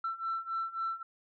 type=beating tone pair; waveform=sine; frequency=1338 / 1341.7 Hz; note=E6 / E6; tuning=+25 / +30 cents; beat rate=3.7 Hz; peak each=-36 / -34 dBFS; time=0.04-1.03 s; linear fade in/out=5 ms; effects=tanh soft clip ceiling -27 dBFS